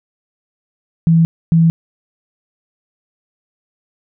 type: tone pair in turn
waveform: sine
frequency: 164.81 / 164.81 Hz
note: E3 / E3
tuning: 0 / 0 cents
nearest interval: unison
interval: 0 cents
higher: neither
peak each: -7 dBFS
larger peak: neither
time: 1.07-1.25 / 1.52-1.7 s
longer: neither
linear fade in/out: 0 ms
effects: none